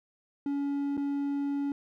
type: tone with dropouts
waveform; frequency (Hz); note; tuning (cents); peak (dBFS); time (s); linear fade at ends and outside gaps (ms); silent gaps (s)
triangle; 282.4; C#4; +32; -26; 0.46-1.72; 2; 0.97-0.976
effects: none